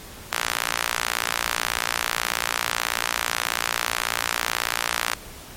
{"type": "tone with high-pass filter", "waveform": "sawtooth", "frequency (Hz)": 58.27, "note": "A#1", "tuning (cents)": 0, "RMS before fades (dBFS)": -26, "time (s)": [0.32, 5.15], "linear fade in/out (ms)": 5, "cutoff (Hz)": 1300, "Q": 0.94, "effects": ["pink hiss -41 dBFS RMS until 5.56 s", "MP3 64 kbps"]}